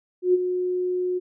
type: tone with ADSR envelope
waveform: sine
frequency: 362.8 Hz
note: F#4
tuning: 34 cents flat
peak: -13 dBFS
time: 0.22-1.2 s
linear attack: 120 ms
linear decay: 27 ms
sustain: -9 dB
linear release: 27 ms
effects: none